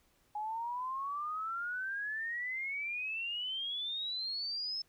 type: exponential sweep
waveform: sine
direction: up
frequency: 830.6 to 5274 Hz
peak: -35 dBFS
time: 0.35-4.82 s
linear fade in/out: 5 ms
effects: pink hiss -71 dBFS RMS until 4.88 s